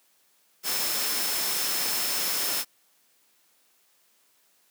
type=tone in noise; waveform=sine; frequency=5274 Hz; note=E8; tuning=in tune; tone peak=-33 dBFS; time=0.63-2.65 s; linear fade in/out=50 ms; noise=white; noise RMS=-28 dBFS; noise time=0.63-2.65 s; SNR=-8 dB; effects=white hiss -65 dBFS RMS until 4.7 s + high-pass 200 Hz 12 dB/octave